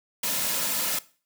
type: noise with comb filter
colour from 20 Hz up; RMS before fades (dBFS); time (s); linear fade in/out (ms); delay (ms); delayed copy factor
white; -27; 0.23-0.99; 5; 2.6; -0.55
effects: noise-tail reverb RT60 0.4 s tail -19 dB re dry + high-pass 150 Hz 12 dB/octave